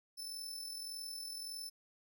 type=tone with amplitude modulation; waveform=sawtooth; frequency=5280 Hz; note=E8; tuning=2 cents sharp; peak=-38 dBFS; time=0.17-1.7 s; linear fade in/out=20 ms; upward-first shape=sine; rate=41.7 Hz; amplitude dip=45%; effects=none